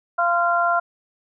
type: harmonic tone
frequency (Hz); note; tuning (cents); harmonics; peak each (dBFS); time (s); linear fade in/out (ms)
345.4; F4; -19; 2 / 3 / 4; -20 / -24 / -20; 0.18-0.8; 10
effects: none

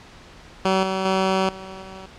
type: tone with level steps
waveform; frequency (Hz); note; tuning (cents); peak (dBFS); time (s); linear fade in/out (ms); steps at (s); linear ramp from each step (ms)
10% pulse; 190; F#3; +46; -9 / -14 / -10 / -27 / -29; 0.65-2.06; 2; 0.83 / 1.05 / 1.49 / 1.82; 2
effects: pink hiss -45 dBFS RMS until 2.18 s + low-pass 5000 Hz 12 dB/octave

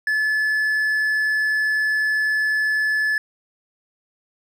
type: tone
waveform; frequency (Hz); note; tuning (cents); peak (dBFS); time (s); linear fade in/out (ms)
triangle; 1726; A6; -34; -16; 0.07-3.18; 2
effects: none

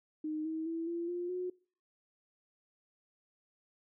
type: tone with pitch steps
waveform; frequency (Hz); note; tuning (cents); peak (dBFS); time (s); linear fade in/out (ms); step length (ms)
sine; 308.8 / 319 / 329.4 / 340.3 / 351.5 / 363; D#4 / D#4 / E4 / F4 / F4 / F#4; -13 / +43 / -1 / -45 / +11 / -33; -34; 0.24-1.5; 5; 210
effects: noise-tail reverb RT60 0.4 s tail -23 dB re dry

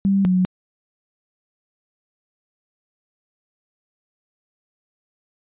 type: tone pair in turn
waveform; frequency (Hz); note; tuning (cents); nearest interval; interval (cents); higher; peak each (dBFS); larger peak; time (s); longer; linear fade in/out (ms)
sine; 196 / 183.66; G3 / F#3; 0 / -13; minor second; 113; first; -14; neither; 0.05-0.25 / 0.25-0.45; neither; 0
effects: resampled to 8000 Hz

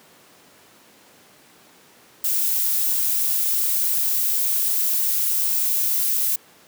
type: noise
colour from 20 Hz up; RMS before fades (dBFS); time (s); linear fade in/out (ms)
violet; -21; 2.24-6.36; 5
effects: pink hiss -51 dBFS RMS until 6.67 s + high-pass 200 Hz 12 dB/octave

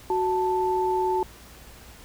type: tone pair together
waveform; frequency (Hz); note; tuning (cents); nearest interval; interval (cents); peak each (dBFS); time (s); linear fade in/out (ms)
sine; 370.5 / 882; F#4 / A5; +2 / +4; octave + minor third; 1502; -24 / -24; 0.1-1.23; 2
effects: added 60 Hz sine -49 dBFS peak until 2.04 s + pink hiss -48 dBFS RMS until 2.04 s

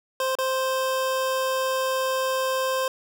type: tone with dropouts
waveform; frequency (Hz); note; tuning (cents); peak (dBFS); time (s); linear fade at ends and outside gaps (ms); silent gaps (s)
25% pulse; 523.3; C5; 0; -19; 0.2-2.88; 2; 0.353-0.386
effects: none

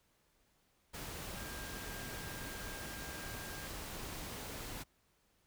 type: tone in noise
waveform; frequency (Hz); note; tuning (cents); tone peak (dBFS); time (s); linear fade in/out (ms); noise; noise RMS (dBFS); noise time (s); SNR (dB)
sine; 1604; G6; +39; -51; 1.36-3.68; 20; pink; -45; 0.93-4.84; -9
effects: pink hiss -74 dBFS RMS until 5.46 s

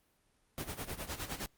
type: noise with tremolo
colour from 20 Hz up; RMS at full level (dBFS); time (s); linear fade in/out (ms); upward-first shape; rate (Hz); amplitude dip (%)
pink; -38; 0.58-1.46; 0; sine; 9.7; 80
effects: pink hiss -73 dBFS RMS until 1.57 s + Opus 32 kbps

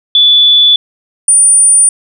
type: tone pair in turn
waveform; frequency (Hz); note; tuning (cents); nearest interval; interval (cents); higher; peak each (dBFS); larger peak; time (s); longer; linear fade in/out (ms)
sine; 3460 / 9334; A7 / D9; -30 / -12; octave + perfect fourth; 1718; second; -3; neither; 0.15-0.76 / 1.28-1.89; neither; 2
effects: none

